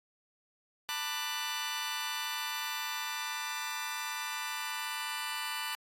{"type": "chord", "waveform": "15% pulse", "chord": "B minor seventh", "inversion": "third", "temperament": "just", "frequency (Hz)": [889, 987.8, 1185.3, 1481.6], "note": ["A5", "B5", "D6", "F#6"], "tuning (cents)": [18, 0, 16, 2], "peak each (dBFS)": -34, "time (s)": [0.89, 5.75], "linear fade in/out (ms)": 0, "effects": ["AAC 48 kbps"]}